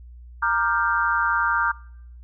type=chord; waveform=sine; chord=G minor seventh; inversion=first; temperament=equal with one note detuned; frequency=932.3 / 1188.3 / 1396.9 / 1568 Hz; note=Bb5 / D6 / F6 / G6; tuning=0 / +20 / 0 / 0 cents; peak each=-25 / -24 / -23 / -25 dBFS; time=0.42-1.72 s; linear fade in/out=10 ms; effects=noise-tail reverb RT60 0.8 s tail -26 dB re dry + added 60 Hz sine -40 dBFS peak until 2.23 s